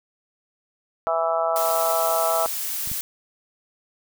harmonic tone, 164.81 Hz, E3, in tune, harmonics 3 / 4 / 5 / 6 / 7 / 8, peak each -33 / -22 / -28 / -31 / -31 / -27 dBFS, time 1.07-2.46 s, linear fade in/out 0 ms
blue noise, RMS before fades -28 dBFS, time 1.56-3.01 s, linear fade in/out 0 ms
clicks, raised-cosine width 5 ms, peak -28 / -22 dBFS, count 2, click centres 2.874 / 2.916 s
effects none

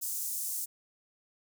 pink high-pass noise, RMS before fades -35 dBFS, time 0.01-0.66 s, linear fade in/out 20 ms, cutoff 7200 Hz, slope 24 dB/octave, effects none

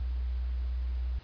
sine tone with vibrato, 61.5 Hz, B1, 7 cents flat, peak -29 dBFS, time 0-1.19 s, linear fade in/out 5 ms, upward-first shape sine, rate 17 Hz, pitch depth 47 cents each way, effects pink hiss -55 dBFS RMS until 1.23 s + resampled to 11025 Hz

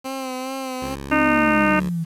15% pulse tone with vibrato, 261.5 Hz, C4, 1 cent flat, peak -20 dBFS, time 0.04-0.96 s, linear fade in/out 20 ms, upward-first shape sine, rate 2.4 Hz, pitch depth 40 cents each way
10% pulse tone with pitch glide, 69 to 72.93 Hz, C#2 to D2, -7 to -12 cents, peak -22 dBFS, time 0.81-1.9 s, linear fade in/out 20 ms, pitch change +95 cents, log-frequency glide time 1.62-1.77 s
sine exponential sweep, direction down, 277.2 to 161.3 Hz, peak -21 dBFS, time 1.1-2.05 s, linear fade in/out 20 ms
harmonic tone, 305.7 Hz, D#4, 30 cents flat, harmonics 1 / 2 / 3 / 4 / 5 / 6 / 7 / 8 / 9, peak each -21 / -23 / -25 / -23 / -24 / -29 / -29 / -31 / -27 dBFS, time 1.11-1.8 s, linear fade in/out 10 ms
effects resampled to 32000 Hz + 8-bit

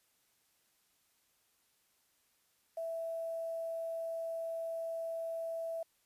sine tone with quantisation, 659.3 Hz, E5, in tune, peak -36 dBFS, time 2.77-5.83 s, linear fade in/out 5 ms, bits 10, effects white hiss -74 dBFS RMS until 6.05 s + resampled to 32000 Hz

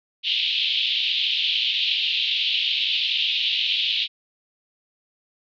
pink band-pass noise, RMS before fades -23 dBFS, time 0.23-4.08 s, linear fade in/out 50 ms, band 2800 to 3800 Hz, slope 48 dB/octave, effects none

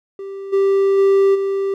triangle tone with level steps, 392 Hz, G4, in tune, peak -25 / -10 / -8 / -15 dBFS, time 0.19-1.74 s, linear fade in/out 2 ms, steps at 0.52 / 0.97 / 1.34 s, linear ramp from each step 20 ms, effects none

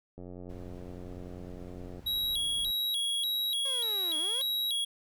click train, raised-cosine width 2 ms, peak -32 dBFS, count 164, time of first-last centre 0.18-1.993 s, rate 89.9 Hz
brown noise, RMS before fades -48 dBFS, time 0.49-2.71 s, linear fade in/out 10 ms
square tone with vibrato, 3579 Hz, A7, 29 cents sharp, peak -29 dBFS, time 2.06-4.85 s, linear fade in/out 10 ms, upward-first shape square, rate 1.7 Hz, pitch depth 130 cents each way
sawtooth linear two-way sweep, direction down then up, 554.4 to 295.4 to 554.4 Hz, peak -39 dBFS, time 3.65-4.42 s, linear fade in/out 5 ms, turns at 4.18 s
effects none

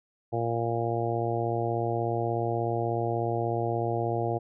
harmonic tone, 116.54 Hz, A#2, in tune, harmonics 1 / 2 / 3 / 4 / 5 / 6 / 7, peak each -31 / -40 / -32 / -33 / -36 / -32 / -36 dBFS, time 0.32-4.39 s, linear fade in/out 20 ms, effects none

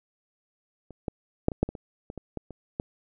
clicks, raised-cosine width 2 ms, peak -30 / -16 / -7 / -21 / -8 / -20 / -25 / -24 / -23 / -19 / -27 / -15 dBFS, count 12, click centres 0.907 / 1.082 / 1.484 / 1.518 / 1.63 / 1.69 / 1.752 / 2.101 / 2.177 / 2.373 / 2.507 / 2.799 s, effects none

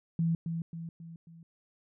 sine tone with echo, 165.8 Hz, E3, 10 cents sharp, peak -25 dBFS, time 0.19-0.35 s, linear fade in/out 2 ms, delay 270 ms, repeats 4, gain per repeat -6 dB, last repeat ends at 1.43 s, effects none

